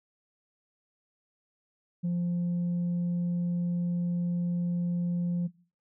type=tone; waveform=sine; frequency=174.61 Hz; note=F3; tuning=in tune; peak=-24 dBFS; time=2.03-5.48 s; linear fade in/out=20 ms; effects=noise-tail reverb RT60 0.4 s tail -21 dB re dry + tanh soft clip ceiling -25 dBFS